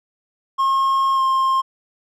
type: tone with pitch glide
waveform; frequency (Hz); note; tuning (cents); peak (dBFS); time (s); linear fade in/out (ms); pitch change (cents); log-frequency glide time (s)
triangle; 1077 to 1061.6; C6 to C6; +50 to +25; -13; 0.58-1.62; 20; -25; 1.14-1.21
effects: none